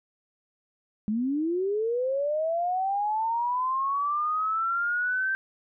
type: linear sweep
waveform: sine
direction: up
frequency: 203.7 to 1568 Hz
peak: -24 dBFS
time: 1.08-5.35 s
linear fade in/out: 0 ms
effects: none